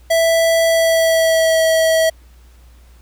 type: tone with pitch glide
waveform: square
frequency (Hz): 659.3 to 646.5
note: E5 to E5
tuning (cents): 0 to -34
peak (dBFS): -12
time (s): 0.1-2.1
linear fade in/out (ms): 10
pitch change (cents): -34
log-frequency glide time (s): 0.67-1.63
effects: added 60 Hz sine -42 dBFS peak until 3.01 s + pink hiss -54 dBFS RMS until 3.01 s